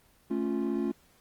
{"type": "chord", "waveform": "triangle", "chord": "A augmented", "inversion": "none", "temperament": "equal", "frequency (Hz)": [220, 277.2, 349.2], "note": ["A3", "C#4", "E#4"], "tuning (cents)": [0, 0, 0], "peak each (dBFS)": -30, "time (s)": [0.3, 0.92], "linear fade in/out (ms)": 10, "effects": ["pink hiss -63 dBFS RMS until 1.2 s", "Opus 24 kbps"]}